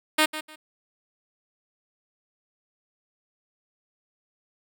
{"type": "tone with echo", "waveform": "5% pulse", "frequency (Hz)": 309.3, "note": "D#4", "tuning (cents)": -10, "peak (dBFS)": -6, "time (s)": [0.18, 0.26], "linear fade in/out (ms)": 10, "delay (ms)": 150, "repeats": 2, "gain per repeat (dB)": -13, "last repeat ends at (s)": 0.56, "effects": []}